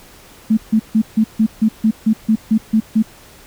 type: tone bursts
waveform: sine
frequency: 219.3 Hz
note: A3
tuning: 6 cents flat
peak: -9 dBFS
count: 12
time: 0.5-3.026 s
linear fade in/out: 10 ms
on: 73 ms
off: 150 ms
effects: pink hiss -43 dBFS RMS until 3.46 s